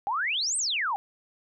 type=exponential two-way sweep; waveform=sine; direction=up then down; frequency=763 to 8870 to 763 Hz; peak=-25 dBFS; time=0.07-0.96 s; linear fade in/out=0 ms; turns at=0.57 s; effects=none